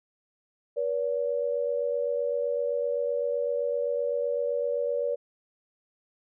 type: tone pair together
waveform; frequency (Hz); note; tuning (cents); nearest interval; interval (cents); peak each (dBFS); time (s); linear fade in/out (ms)
sine; 482.8 / 570.6; B4 / C#5; -39 / +50; minor third; 289; -28; 0.76-5.16; 20
effects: none